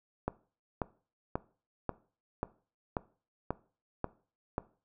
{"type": "click train", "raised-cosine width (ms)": 1, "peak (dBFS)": -17, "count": 9, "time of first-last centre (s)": [0.28, 4.581], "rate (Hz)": 1.86, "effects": ["noise-tail reverb RT60 0.4 s tail -19 dB re dry"]}